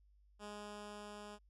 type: tone with level ramp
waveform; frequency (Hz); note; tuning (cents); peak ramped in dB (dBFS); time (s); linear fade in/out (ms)
10% pulse; 207.7; G#3; 0; -38 to -41; 0.39-1.39; 50
effects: added 50 Hz sine -65 dBFS peak until 1.49 s + resampled to 24000 Hz